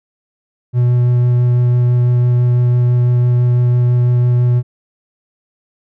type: tone with vibrato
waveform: triangle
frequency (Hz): 122.5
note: B2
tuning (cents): -14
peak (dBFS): -7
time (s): 0.73-4.63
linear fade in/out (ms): 50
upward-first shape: sine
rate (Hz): 6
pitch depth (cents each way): 8
effects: none